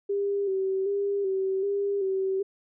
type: tone with vibrato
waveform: sine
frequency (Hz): 392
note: G4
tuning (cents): 0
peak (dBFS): -24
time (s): 0.09-2.43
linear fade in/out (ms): 10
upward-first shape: square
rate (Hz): 1.3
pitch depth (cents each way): 40
effects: none